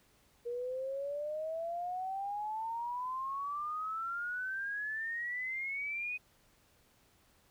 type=exponential sweep; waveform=sine; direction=up; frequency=472.4 to 2510 Hz; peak=-35 dBFS; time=0.45-6.18 s; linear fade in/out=20 ms; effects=pink hiss -68 dBFS RMS until 7.5 s